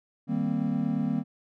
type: chord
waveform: triangle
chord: C minor seventh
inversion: first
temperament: equal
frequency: 155.56 / 196 / 233.1 / 261.6 Hz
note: Eb3 / G3 / Bb3 / C4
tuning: 0 / 0 / 0 / 0 cents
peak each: -30 / -29 / -27 / -29 dBFS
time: 0.27-1.24 s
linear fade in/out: 50 ms
effects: none